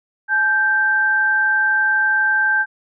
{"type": "tone pair together", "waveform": "sine", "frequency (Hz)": [855, 1568], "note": ["A5", "G6"], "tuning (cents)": [-50, 0], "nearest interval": "minor seventh", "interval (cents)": 1050, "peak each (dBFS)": [-24, -14], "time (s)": [0.28, 2.66], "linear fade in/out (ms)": 50, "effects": []}